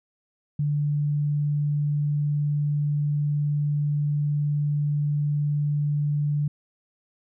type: tone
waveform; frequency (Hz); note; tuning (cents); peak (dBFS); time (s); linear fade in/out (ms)
sine; 146.83; D3; 0; -21; 0.59-6.48; 5
effects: none